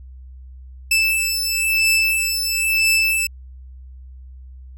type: beating tone pair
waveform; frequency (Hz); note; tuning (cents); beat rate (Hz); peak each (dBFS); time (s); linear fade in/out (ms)
sawtooth; 2637 / 2638; E7 / E7; 0 / +1; 1; -16; 0.91-3.27; 5
effects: added 64 Hz sine -36 dBFS peak until 4.77 s